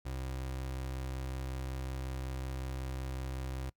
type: tone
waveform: 30% pulse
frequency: 65.41 Hz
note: C2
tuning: in tune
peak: -34 dBFS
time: 0.05-3.7 s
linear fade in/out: 10 ms
effects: noise-tail reverb RT60 0.1 s tail -22 dB re dry